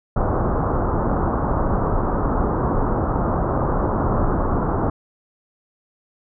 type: low-pass noise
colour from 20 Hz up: pink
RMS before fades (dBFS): -20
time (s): 0.16-4.9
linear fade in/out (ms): 5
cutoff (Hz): 1300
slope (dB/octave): 48
effects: none